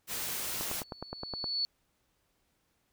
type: noise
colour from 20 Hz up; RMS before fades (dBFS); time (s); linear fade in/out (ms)
white; -36; 0.07-0.84; 50
type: tone with exponential growth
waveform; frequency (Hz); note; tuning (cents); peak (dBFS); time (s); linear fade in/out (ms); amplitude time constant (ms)
sine; 4435; C#8; 0; -27; 0.5-1.65; 0; 250
type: click train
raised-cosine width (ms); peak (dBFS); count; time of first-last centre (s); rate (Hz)
1; -23; 9; 0.61-1.442; 9.62
effects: pink hiss -75 dBFS RMS until 2.92 s